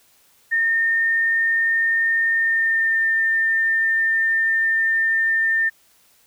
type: tone with pitch glide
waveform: sine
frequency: 1823 to 1803.1 Hz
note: A#6 to A6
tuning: -39 to +42 cents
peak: -16 dBFS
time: 0.51-5.7 s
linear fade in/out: 20 ms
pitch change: -19 cents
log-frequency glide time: 2.3-3.03 s
effects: white hiss -57 dBFS RMS until 6.26 s